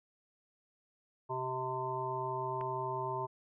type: harmonic tone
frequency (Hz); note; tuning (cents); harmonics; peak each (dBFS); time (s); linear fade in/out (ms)
129.1; C3; -23; 1 / 3 / 5 / 7 / 8; -43 / -40 / -43 / -38 / -40; 1.29-3.27; 20
type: click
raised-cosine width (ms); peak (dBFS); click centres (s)
0.5; -30; 2.611
effects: none